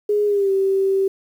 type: tone with pitch glide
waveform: sine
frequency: 415.3 to 387.5 Hz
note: G#4 to G4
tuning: 0 to -20 cents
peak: -15 dBFS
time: 0.09-1.08 s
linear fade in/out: 5 ms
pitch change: -120 cents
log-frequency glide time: 0.26-0.51 s
effects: 8-bit